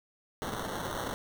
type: noise with sample-and-hold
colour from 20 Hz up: violet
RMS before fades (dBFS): -36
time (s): 0.42-1.14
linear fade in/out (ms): 0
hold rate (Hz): 2450
effects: none